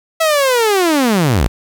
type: linear sweep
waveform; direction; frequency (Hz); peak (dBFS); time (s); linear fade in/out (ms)
sawtooth; down; 659.3 to 41.2; -7; 0.2-1.48; 10
effects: 7-bit